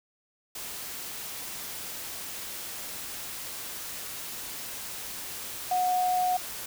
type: tone in noise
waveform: sine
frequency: 730 Hz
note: F#5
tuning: 24 cents flat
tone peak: -23 dBFS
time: 5.71-6.37 s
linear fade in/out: 5 ms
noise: white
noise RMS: -38 dBFS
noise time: 0.55-6.66 s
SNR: +12 dB
effects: none